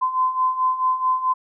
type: beating tone pair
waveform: sine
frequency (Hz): 1024 / 1028.6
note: C6 / C6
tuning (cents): -38 / -30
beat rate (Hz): 4.6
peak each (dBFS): -24 / -19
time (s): 0.01-1.34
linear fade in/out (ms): 20
effects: none